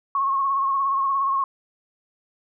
sine tone with vibrato, 1092 Hz, C#6, 26 cents flat, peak -19 dBFS, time 0.15-1.44 s, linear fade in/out 2 ms, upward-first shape triangle, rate 17 Hz, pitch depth 50 cents each way, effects none

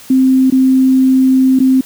sine tone with dropouts, 261.6 Hz, C4, in tune, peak -6 dBFS, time 0.1-1.81 s, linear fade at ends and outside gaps 5 ms, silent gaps 0.502-0.522 / 1.591-1.601 s, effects white hiss -37 dBFS RMS until 1.85 s

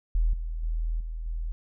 sine tone with level steps, 40.53 Hz, E1, 29 cents flat, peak -20 / -29 / -25 / -31 / -28 dBFS, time 0.15-1.52 s, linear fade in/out 0 ms, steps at 0.33 / 0.63 / 1 / 1.26 s, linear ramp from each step 5 ms, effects none

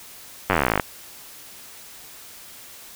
slowing click train, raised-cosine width 0.5 ms, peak -3 dBFS, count 21, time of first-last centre 0.5-0.798 s, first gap 10 ms, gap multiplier 1.04, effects white hiss -43 dBFS RMS until 2.95 s

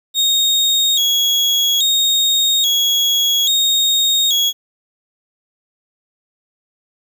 35% pulse tone with vibrato, 3520 Hz, A7, in tune, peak -11 dBFS, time 0.14-4.53 s, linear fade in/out 50 ms, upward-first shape square, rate 0.6 Hz, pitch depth 95 cents each way, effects 8-bit

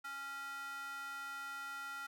square tone with high-pass filter, 277.2 Hz, C#4, in tune, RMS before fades -45 dBFS, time 0.04-2.07 s, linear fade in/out 10 ms, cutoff 1300 Hz, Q 4.5, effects none

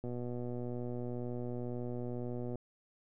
click train, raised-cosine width 2 ms, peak -28 dBFS, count 308, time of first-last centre 0.04-2.556 s, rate 122 Hz, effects none

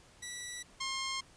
10% pulse tone pair in turn, 1954 / 1066 Hz, B6 / C6, -19 / +32 cents, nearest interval minor seventh, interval 1049 cents, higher first, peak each -31 / -26 dBFS, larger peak second, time 0.22-0.63 / 0.8-1.21 s, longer neither, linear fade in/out 10 ms, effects pink hiss -60 dBFS RMS until 1.36 s + resampled to 22050 Hz

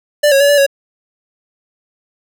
square tone with pitch steps, 589 / 549 / 569 / 578 / 555 Hz, D5 / C#5 / C#5 / D5 / C#5, +5 / -17 / +45 / -28 / +2 cents, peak -8 dBFS, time 0.23-0.665 s, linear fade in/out 10 ms, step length 87 ms, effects none

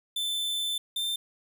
45% pulse tone pair in turn, 3532 / 3579 Hz, A7 / A7, +6 / +29 cents, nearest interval unison, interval 23 cents, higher second, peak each -28 dBFS, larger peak neither, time 0.16-0.78 / 0.96-1.16 s, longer first, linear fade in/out 5 ms, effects none

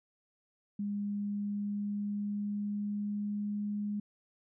sine tone with pitch glide, 203.9 to 206.7 Hz, G#3 to G#3, -32 to -8 cents, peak -32 dBFS, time 0.79-4 s, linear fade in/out 5 ms, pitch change +24 cents, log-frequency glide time 1.02-3.65 s, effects none

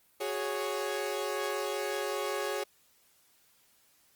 sawtooth chord, F# suspended second, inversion none, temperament equal, 370 / 415.3 / 554.4 Hz, F#4 / G#4 / C#5, 0 / 0 / 0 cents, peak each -34 / -31 / -32 dBFS, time 0.2-2.64 s, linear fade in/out 10 ms, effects white hiss -66 dBFS RMS until 4.15 s + Opus 32 kbps

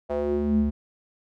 square tone with band-pass filter sweep, 73 Hz, D2, 10 cents flat, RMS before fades -24 dBFS, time 0.09-0.71 s, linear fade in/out 20 ms, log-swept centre 610 to 160 Hz, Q 3.8, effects none

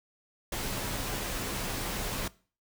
pink noise with comb filter, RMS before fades -34 dBFS, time 0.52-2.28 s, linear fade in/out 5 ms, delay 13 ms, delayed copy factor -0.5, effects noise-tail reverb RT60 0.4 s tail -21 dB re dry

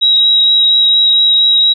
sine tone with vibrato, 3836 Hz, A#7, 49 cents sharp, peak -6 dBFS, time 0.01-1.74 s, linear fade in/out 20 ms, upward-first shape sine, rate 4.3 Hz, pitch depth 9 cents each way, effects none

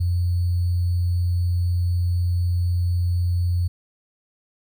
sine tone with sample-and-hold, 88 Hz, F2, 14 cents sharp, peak -18 dBFS, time 0-3.68 s, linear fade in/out 10 ms, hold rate 4410 Hz, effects none

